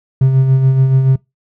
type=tone with tremolo; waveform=triangle; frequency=132.6 Hz; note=C3; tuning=23 cents sharp; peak=-3 dBFS; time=0.21-1.16 s; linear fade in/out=5 ms; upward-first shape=sine; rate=7 Hz; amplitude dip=50%; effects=noise-tail reverb RT60 0.2 s tail -24 dB re dry + tanh soft clip ceiling 0 dBFS